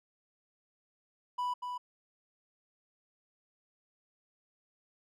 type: tone with echo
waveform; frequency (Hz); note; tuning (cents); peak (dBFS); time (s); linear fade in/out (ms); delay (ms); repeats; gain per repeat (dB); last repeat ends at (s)
triangle; 987.8; B5; 0; -29; 1.38-1.54; 10; 240; 1; -5; 1.78
effects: none